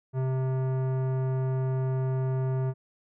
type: tone with tanh clipping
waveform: sine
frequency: 130.81 Hz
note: C3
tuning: in tune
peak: -27 dBFS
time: 0.13-2.74 s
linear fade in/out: 50 ms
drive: 16 dB
effects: none